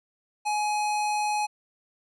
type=tone; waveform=square; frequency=840 Hz; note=G#5; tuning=19 cents sharp; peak=-25 dBFS; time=0.45-1.47 s; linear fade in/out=20 ms; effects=resampled to 24000 Hz